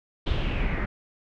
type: noise with low-pass filter sweep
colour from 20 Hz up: brown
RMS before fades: -26 dBFS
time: 0.26-0.86 s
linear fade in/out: 10 ms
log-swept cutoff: 3500 to 1900 Hz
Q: 4.1
effects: none